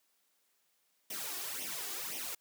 white noise with flanger, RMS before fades -40 dBFS, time 1.1-2.35 s, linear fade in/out 5 ms, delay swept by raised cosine 0.33 to 2.73 ms, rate 1.9 Hz, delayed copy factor +0.8, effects white hiss -75 dBFS RMS until 2.4 s + high-pass 200 Hz 12 dB/octave

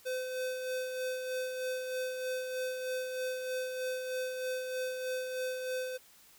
square tone with tremolo, 511 Hz, C5, 41 cents flat, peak -33 dBFS, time 0.05-5.98 s, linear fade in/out 20 ms, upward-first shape sine, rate 3.2 Hz, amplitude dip 40%, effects white hiss -60 dBFS RMS until 6.38 s

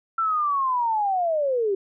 sine linear sweep, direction down, 1351 to 377.7 Hz, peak -20 dBFS, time 0.18-1.75 s, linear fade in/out 5 ms, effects none

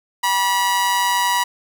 sawtooth tone with amplitude modulation, 970 Hz, B5, 31 cents flat, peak -10 dBFS, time 0.23-1.44 s, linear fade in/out 10 ms, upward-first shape sine, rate 188 Hz, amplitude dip 50%, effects 8-bit

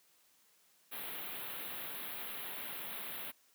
white band-stop noise, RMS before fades -43 dBFS, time 0.91-3.32 s, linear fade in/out 20 ms, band 3800 to 11000 Hz, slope 48 dB/octave, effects white hiss -69 dBFS RMS until 3.54 s + high-pass 150 Hz 12 dB/octave

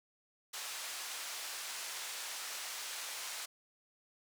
white band-pass noise, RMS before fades -43 dBFS, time 0.53-3.46 s, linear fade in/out 10 ms, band 720 to 8100 Hz, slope 12 dB/octave, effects none

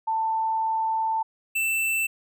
sine / square tone pair in turn, 889 / 2664 Hz, A5 / E7, +18 / +18 cents, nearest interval octave + perfect fifth, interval 1900 cents, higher second, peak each -22 / -23 dBFS, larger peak first, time 0.07-1.23 / 1.55-2.07 s, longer first, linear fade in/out 10 ms, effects none

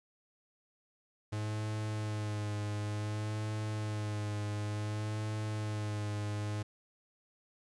45% pulse tone with vibrato, 105.9 Hz, G#2, 34 cents sharp, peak -34 dBFS, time 1.32-6.63 s, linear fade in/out 10 ms, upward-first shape sine, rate 0.56 Hz, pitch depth 28 cents each way, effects resampled to 22050 Hz + 11-bit

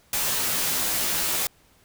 white noise with comb filter, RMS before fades -25 dBFS, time 0.13-1.47 s, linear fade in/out 2 ms, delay 14 ms, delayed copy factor -1, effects pink hiss -59 dBFS RMS until 1.84 s

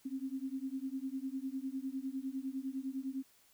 sine beating tone pair, 261.6 / 271.5 Hz, C4 / C#4, 0 / -36 cents, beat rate 9.9 Hz, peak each -40 / -40 dBFS, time 0.05-3.23 s, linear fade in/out 10 ms, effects white hiss -67 dBFS RMS until 3.53 s

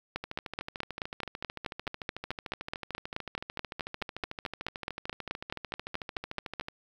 two click trains, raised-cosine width 0.3 ms, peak -21 / -16 dBFS, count 88 / 31, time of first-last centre 0.24-6.684 / 0.16-6.598 s, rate 13.5 / 4.66 Hz, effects 9-bit

